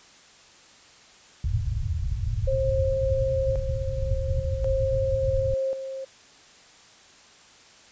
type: low-pass noise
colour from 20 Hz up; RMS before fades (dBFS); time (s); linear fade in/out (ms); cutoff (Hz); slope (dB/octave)
white; -27; 1.44-5.54; 2; 120; 48
type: tone with tremolo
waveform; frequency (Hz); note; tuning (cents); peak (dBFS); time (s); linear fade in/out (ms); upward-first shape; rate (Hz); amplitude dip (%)
sine; 533; C5; +32; -23; 2.47-6.05; 10; square; 0.46; 60
effects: white hiss -52 dBFS RMS until 7.91 s + resampled to 16000 Hz